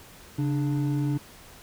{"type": "tone pair together", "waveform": "triangle", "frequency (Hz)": [139.4, 295.4], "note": ["C#3", "D4"], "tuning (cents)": [10, 10], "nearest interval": "octave + minor second", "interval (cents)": 1300, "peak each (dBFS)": [-23, -26], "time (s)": [0.38, 1.18], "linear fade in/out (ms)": 10, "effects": ["pink hiss -49 dBFS RMS until 1.62 s"]}